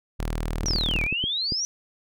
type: tone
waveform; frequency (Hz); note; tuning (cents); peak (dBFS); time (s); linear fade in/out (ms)
sawtooth; 39.46; D#1; +25; -22; 0.19-1.07; 10
type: clicks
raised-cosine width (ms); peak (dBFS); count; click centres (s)
3; -17; 8; 0.642 / 0.706 / 0.754 / 0.89 / 0.956 / 1.126 / 1.24 / 1.522
type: exponential two-way sweep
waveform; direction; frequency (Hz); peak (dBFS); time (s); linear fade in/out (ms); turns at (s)
sine; down then up; 5940 to 2263 to 5940; -24; 0.66-1.65; 0; 1.03
effects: none